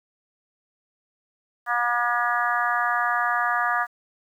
harmonic tone, 240 Hz, B3, 49 cents flat, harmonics 3 / 4 / 5 / 6 / 7 / 8, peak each -27 / -30 / -25 / -30 / -26 / -34 dBFS, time 1.66-3.87 s, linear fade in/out 50 ms, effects 9-bit

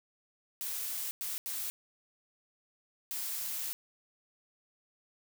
blue noise bursts at uneven times, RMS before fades -37 dBFS, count 4, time 0.61-1.11 / 1.21-1.38 / 1.46-1.7 / 3.11-3.73 s, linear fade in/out 0 ms, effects none

